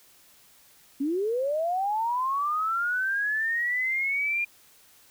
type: linear sweep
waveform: sine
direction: up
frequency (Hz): 264.3 to 2419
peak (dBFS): -24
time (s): 1-4.45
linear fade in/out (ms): 10
effects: white hiss -57 dBFS RMS until 5.1 s